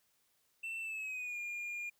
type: tone with pitch glide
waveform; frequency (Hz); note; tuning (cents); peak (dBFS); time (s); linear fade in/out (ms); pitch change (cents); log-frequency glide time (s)
triangle; 2680 to 2415; E7 to D7; +28 to +48; -37; 0.63-1.9; 10; -180; 0.8-1.38
effects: white hiss -75 dBFS RMS until 1.99 s